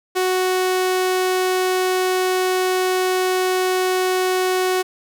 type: tone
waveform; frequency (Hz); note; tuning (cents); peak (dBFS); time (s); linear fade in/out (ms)
sawtooth; 370; F#4; 0; -13; 0.15-4.83; 20
effects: none